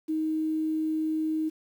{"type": "tone with quantisation", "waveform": "sine", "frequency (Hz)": 314.2, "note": "D#4", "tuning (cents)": 17, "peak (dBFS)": -25, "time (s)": [0.08, 1.5], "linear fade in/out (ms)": 20, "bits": 9, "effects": []}